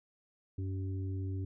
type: harmonic tone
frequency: 95.4 Hz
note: G2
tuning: 47 cents flat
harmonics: 1 / 3 / 4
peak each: -34 / -44 / -49 dBFS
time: 0.58-1.45 s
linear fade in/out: 5 ms
effects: none